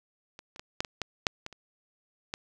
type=clicks; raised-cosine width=0.2 ms; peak=-27 / -29 / -22 / -11 / -20 / -14 / -6 / -20 / -30 / -16 dBFS; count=10; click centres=0.391 / 0.561 / 0.595 / 0.805 / 0.848 / 1.017 / 1.268 / 1.464 / 1.527 / 2.339 s; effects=none